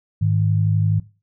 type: tone pair together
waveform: sine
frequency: 104.1 / 156.12 Hz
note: G#2 / D#3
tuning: +5 / +6 cents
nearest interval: perfect fifth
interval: 701 cents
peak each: -17 / -20 dBFS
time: 0.21-1 s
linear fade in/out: 10 ms
effects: noise-tail reverb RT60 0.3 s tail -17 dB re dry